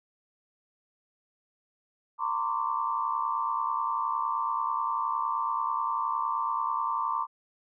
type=tone cluster; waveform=sine; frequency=917 / 1027 / 1098 / 1167 Hz; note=A#5 / C6 / C#6 / D6; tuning=-29 / -33 / -17 / -11 cents; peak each=-32 / -32 / -35 / -31 dBFS; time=2.18-7.27 s; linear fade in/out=50 ms; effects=none